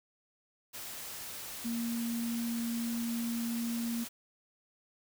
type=tone in noise; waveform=sine; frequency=233.1 Hz; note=A#3; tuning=in tune; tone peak=-32 dBFS; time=1.64-4.05 s; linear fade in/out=20 ms; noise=white; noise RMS=-43 dBFS; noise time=0.73-4.09 s; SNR=+8 dB; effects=none